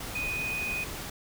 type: tone in noise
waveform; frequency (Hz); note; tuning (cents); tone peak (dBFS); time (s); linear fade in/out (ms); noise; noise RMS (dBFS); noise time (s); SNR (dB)
sine; 2489; D#7; 0; -30; 0.15-0.84; 5; pink; -38; 0-1.1; +5
effects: none